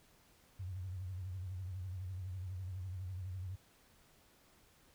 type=tone with vibrato; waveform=sine; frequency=92.5 Hz; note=F#2; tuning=in tune; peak=-40 dBFS; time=0.59-3.56 s; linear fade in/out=10 ms; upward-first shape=triangle; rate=12 Hz; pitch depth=110 cents each way; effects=pink hiss -67 dBFS RMS until 4.94 s